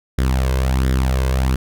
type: tone with flanger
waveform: sawtooth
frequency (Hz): 65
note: C2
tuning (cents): -11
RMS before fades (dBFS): -17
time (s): 0.18-1.56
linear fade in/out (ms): 5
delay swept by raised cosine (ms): 0.56 to 1.96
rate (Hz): 1.4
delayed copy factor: +0.6
effects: none